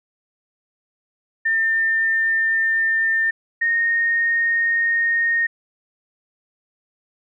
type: tone pair in turn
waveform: sine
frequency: 1802 / 1850.5 Hz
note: A6 / A#6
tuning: +41 / -13 cents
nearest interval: unison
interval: 46 cents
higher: second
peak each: -16 dBFS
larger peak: neither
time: 1.45-3.31 / 3.61-5.47 s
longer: neither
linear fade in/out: 10 ms
effects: none